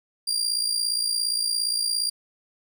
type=tone with amplitude modulation; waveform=30% pulse; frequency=4771 Hz; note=D8; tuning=26 cents sharp; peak=-17 dBFS; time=0.27-2.1 s; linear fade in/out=10 ms; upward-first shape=sine; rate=57.3 Hz; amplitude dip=65%; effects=none